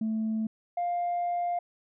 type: tone pair in turn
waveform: sine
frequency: 220 / 701.3 Hz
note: A3 / F5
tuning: 0 / +7 cents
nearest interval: octave + minor sixth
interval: 2007 cents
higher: second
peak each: -25 dBFS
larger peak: neither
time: 0.01-0.47 / 0.77-1.59 s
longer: second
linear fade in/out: 5 ms
effects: tanh soft clip ceiling -24 dBFS

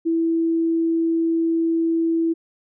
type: tone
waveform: sine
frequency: 329.6 Hz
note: E4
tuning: in tune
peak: -17 dBFS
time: 0.05-2.34 s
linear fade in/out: 20 ms
effects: none

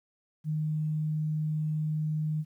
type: tone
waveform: sine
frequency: 154.2 Hz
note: D#3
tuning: 15 cents flat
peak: -27 dBFS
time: 0.44-2.45 s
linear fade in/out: 50 ms
effects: 11-bit

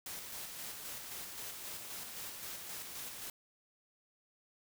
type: noise with tremolo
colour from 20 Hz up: white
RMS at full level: -44 dBFS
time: 0.06-3.3 s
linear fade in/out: 2 ms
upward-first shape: square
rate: 3.8 Hz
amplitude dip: 30%
effects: none

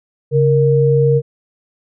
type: tone pair together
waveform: sine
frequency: 138.59 / 466.2 Hz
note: C#3 / A#4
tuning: 0 / 0 cents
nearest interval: octave + major sixth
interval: 2100 cents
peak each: -12 dBFS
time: 0.31-1.22 s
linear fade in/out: 50 ms
effects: none

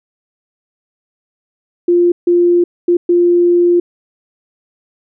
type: tone bursts at uneven times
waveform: sine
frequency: 349.2 Hz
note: F4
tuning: in tune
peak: -7 dBFS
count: 4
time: 1.88-2.12 / 2.27-2.64 / 2.88-2.97 / 3.09-3.8 s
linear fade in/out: 5 ms
effects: none

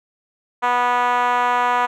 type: tone with band-pass filter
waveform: 5% pulse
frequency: 245 Hz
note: B3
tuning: 14 cents flat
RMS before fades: -18 dBFS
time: 0.62-1.87 s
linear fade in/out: 20 ms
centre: 930 Hz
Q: 2.6
effects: none

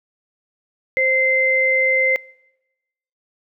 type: tone pair together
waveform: sine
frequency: 523.7 / 2076 Hz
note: C5 / C7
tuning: +1 / -14 cents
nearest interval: 2 octaves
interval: 2385 cents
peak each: -20 / -16 dBFS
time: 0.97-2.16 s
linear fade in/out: 0 ms
effects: noise-tail reverb RT60 1.0 s tail -25 dB re dry

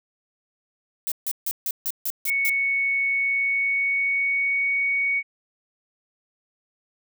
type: noise bursts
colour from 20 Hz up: violet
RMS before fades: -26 dBFS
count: 8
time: 1.07-2.496 s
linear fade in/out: 0 ms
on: 47 ms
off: 150 ms
type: tone with pitch glide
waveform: sine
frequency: 2217 to 2234 Hz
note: C#7 to C#7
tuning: 0 to +13 cents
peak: -20 dBFS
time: 2.26-5.23 s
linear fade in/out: 50 ms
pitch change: +13 cents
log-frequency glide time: 3.07-4.74 s
effects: none

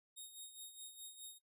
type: tone with tremolo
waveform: 10% pulse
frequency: 3729 Hz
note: A#7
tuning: in tune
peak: -39 dBFS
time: 0.16-1.39 s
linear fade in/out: 20 ms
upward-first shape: sine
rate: 4.8 Hz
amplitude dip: 65%
effects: noise-tail reverb RT60 0.1 s tail -18 dB re dry + resampled to 32000 Hz

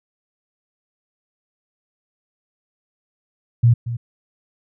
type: tone with echo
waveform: sine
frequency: 118.2 Hz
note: A#2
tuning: 24 cents sharp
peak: -9 dBFS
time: 3.63-3.74 s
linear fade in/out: 10 ms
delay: 230 ms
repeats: 1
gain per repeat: -13 dB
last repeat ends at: 3.97 s
effects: none

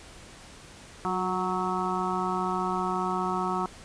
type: harmonic tone with a mistuned harmonic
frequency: 185 Hz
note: F#3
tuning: in tune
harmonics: 1 / 2 / 4 / 5 / 6 / 7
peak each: -33 / -33 / -33 / -33 / -33 / -33 dBFS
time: 1.05-3.66 s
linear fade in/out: 0 ms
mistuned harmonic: 2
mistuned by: -31 cents
effects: pink hiss -48 dBFS RMS until 3.84 s + resampled to 22050 Hz

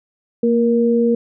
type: tone pair together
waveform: sine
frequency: 232.2 / 471.2 Hz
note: A#3 / A#4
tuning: -7 / +19 cents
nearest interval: octave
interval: 1226 cents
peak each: -15 dBFS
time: 0.43-1.15 s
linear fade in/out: 5 ms
effects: none

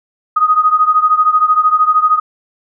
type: beating tone pair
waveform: sine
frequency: 1244.5 / 1257.5 Hz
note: D#6 / D#6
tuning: 0 / +18 cents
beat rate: 13 Hz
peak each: -10 / -13 dBFS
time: 0.36-2.2 s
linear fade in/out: 10 ms
effects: none

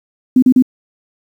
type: tone bursts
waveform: sine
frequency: 255.2 Hz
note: C4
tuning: 43 cents flat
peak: -5 dBFS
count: 3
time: 0.36-0.624 s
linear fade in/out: 5 ms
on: 64 ms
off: 36 ms
effects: 7-bit

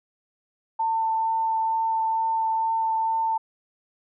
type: tone with vibrato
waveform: sine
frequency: 895 Hz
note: A5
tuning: 29 cents sharp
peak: -21 dBFS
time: 0.79-3.38 s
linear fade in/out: 10 ms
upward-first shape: triangle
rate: 2.2 Hz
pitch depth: 10 cents each way
effects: none

